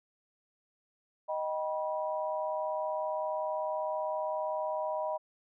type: chord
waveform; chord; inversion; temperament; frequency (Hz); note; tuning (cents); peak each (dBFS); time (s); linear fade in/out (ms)
sine; Eb augmented; none; just; 622.3 / 777.8 / 972.3; Eb5 / G5 / B5; 0 / -14 / -27; -33 / -39 / -36; 1.28-5.18; 20
effects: none